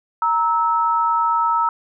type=tone pair together; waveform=sine; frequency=932.3 / 1303.7 Hz; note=A#5 / E6; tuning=0 / -20 cents; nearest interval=tritone; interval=580 cents; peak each=-18 dBFS; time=0.22-1.69 s; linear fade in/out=2 ms; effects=none